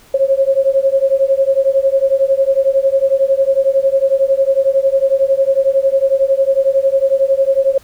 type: beating tone pair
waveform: sine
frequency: 536 / 547 Hz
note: C5 / C#5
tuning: +42 / -23 cents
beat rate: 11 Hz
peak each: -13 dBFS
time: 0.14-7.78 s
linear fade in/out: 5 ms
effects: pink hiss -46 dBFS RMS until 7.83 s